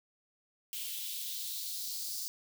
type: noise with high-pass filter sweep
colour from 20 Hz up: blue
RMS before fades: -39 dBFS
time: 0.73-2.28 s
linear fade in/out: 0 ms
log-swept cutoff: 2900 to 5000 Hz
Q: 3.1
effects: none